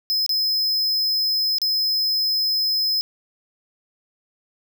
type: tone with dropouts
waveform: square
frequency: 5100 Hz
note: D#8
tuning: 42 cents sharp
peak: -19 dBFS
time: 0.1-3.01 s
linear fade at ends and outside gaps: 0 ms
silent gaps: 0.263-0.293 / 1.584-1.617 s
effects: none